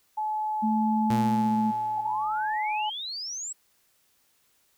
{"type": "tone with pitch glide", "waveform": "sine", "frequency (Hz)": [858, 851.6], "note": ["A5", "G#5"], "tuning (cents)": [-44, 43], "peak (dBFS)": -26, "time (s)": [0.17, 2.9], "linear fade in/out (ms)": 10, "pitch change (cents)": -13, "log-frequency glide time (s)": [2.46, 2.66]}
{"type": "tone", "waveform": "sine", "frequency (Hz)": 218.9, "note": "A3", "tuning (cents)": -9, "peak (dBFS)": -23, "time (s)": [0.62, 1.72], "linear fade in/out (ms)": 20}
{"type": "tone with exponential decay", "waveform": "sawtooth", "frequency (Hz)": 117.1, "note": "A#2", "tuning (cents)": 8, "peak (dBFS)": -22, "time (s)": [1.1, 2.58], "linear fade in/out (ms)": 5, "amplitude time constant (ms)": 320}
{"type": "exponential sweep", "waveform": "sine", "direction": "up", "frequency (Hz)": [785, 7902], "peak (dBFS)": -32, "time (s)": [1.97, 3.53], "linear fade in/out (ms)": 10}
{"effects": ["white hiss -67 dBFS RMS until 4.77 s"]}